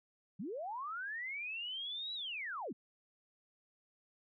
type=linear two-way sweep; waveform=sine; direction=up then down; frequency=155.56 to 3951 to 155.56 Hz; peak=-39 dBFS; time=0.39-2.73 s; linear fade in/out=10 ms; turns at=2.14 s; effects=none